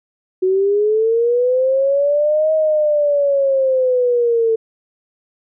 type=linear two-way sweep; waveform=sine; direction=up then down; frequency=368 to 632 to 445.6 Hz; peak=-12 dBFS; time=0.42-4.56 s; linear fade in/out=10 ms; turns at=2.53 s; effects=none